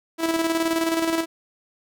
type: tone with tremolo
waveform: sawtooth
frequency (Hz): 328.4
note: E4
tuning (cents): -6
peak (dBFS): -15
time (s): 0.18-1.26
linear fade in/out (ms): 50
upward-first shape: square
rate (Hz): 19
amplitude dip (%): 45
effects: none